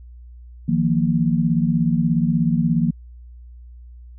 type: chord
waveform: sine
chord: Eb suspended second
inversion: none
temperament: equal with one note detuned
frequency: 157.92 / 174.61 / 233.1 Hz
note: Eb3 / F3 / Bb3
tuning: +26 / 0 / 0 cents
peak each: -20 dBFS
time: 0.68-2.91 s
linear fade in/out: 10 ms
effects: added 60 Hz sine -38 dBFS peak until 4.18 s